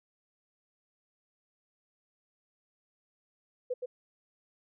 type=tone with echo; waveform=sine; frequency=499.5 Hz; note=B4; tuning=20 cents sharp; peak=-29 dBFS; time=3.7-3.74 s; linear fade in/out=10 ms; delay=120 ms; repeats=1; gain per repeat=-4 dB; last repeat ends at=3.86 s; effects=none